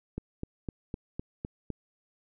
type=click train; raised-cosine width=3 ms; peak=-21 dBFS; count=7; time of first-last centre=0.18-1.703 s; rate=3.94 Hz; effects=none